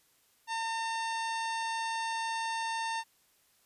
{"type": "harmonic tone", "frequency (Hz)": 906, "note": "A#5", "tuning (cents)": -50, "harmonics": [1, 2, 3, 4, 5, 6, 7, 9, 10], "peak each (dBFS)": [-33, -39, -43, -45, -47, -49, -50, -52, -53], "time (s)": [0.47, 3.04], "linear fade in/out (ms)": 50, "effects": ["white hiss -68 dBFS RMS until 3.65 s", "resampled to 32000 Hz"]}